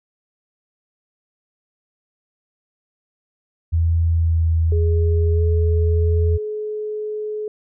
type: tone with vibrato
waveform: sine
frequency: 82.41 Hz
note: E2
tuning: in tune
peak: -14 dBFS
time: 3.72-6.38 s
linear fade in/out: 20 ms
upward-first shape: sine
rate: 0.89 Hz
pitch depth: 15 cents each way
type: tone with pitch glide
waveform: sine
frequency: 415.3 to 425.5 Hz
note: G#4 to G#4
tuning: 0 to +42 cents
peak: -23 dBFS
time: 4.72-7.48 s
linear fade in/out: 2 ms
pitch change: +42 cents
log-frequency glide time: 5.32-5.42 s
effects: none